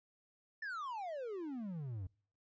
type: exponential sweep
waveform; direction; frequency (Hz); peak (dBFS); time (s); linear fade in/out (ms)
triangle; down; 1804 to 87.31; -38; 0.62-2.07; 5
effects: noise-tail reverb RT60 0.5 s tail -26 dB re dry + resampled to 16000 Hz